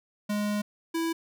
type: tone pair in turn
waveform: square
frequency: 207.7 / 329.7 Hz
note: G#3 / E4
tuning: 0 / 0 cents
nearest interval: minor sixth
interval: 800 cents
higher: second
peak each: -27 dBFS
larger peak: neither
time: 0.29-0.62 / 0.94-1.13 s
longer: first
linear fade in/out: 10 ms
effects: none